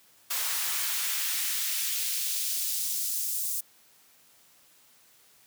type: noise with high-pass filter sweep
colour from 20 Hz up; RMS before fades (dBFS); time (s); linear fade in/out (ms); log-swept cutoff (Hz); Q
white; -30; 0.3-3.61; 10; 890 to 8000; 0.85
effects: white hiss -60 dBFS RMS until 5.46 s + high-pass 80 Hz 12 dB/octave